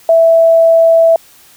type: tone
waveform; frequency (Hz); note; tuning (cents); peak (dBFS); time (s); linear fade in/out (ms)
sine; 659.3; E5; 0; -4; 0.09-1.16; 2
effects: white hiss -43 dBFS RMS until 1.56 s